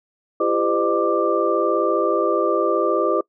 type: tone cluster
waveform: sine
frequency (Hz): 339.1 / 398.3 / 511 / 606 / 1180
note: E4 / G4 / C5 / D#5 / D6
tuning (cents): +49 / +28 / -41 / -46 / +8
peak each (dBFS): -23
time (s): 0.4-3.21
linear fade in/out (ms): 5
effects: noise-tail reverb RT60 0.1 s tail -24 dB re dry